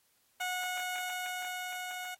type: tone with level ramp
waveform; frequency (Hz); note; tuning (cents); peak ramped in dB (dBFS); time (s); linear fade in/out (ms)
15% pulse; 730; F#5; -24; -26 to -32; 0.4-2.15; 10
effects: white hiss -71 dBFS RMS until 2.19 s + AAC 48 kbps